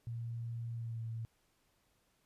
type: tone with pitch glide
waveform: sine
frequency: 116.54 to 113.62 Hz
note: A#2 to A#2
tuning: 0 to -44 cents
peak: -38 dBFS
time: 0.07-1.25 s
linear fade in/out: 0 ms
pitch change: -44 cents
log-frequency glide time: 0.73-1.03 s
effects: pink hiss -75 dBFS RMS until 2.25 s + resampled to 32000 Hz